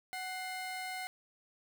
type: tone pair together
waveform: 35% pulse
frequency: 744.3 / 2108 Hz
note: F#5 / C7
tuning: +10 / +12 cents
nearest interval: octave + tritone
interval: 1802 cents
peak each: -39 / -40 dBFS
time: 0.13-1.07 s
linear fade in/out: 0 ms
effects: none